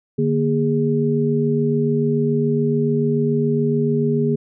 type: tone cluster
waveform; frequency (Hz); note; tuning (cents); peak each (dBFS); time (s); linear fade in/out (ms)
sine; 147.6 / 234.6 / 410.6; D3 / A#3 / G#4; +9 / +11 / -20; -20; 0.18-4.36; 10
effects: none